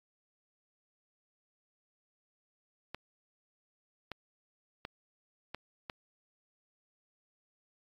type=clicks; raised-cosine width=0.3 ms; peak=-23 dBFS; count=5; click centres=2.946 / 4.117 / 4.851 / 5.546 / 5.898 s; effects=AAC 32 kbps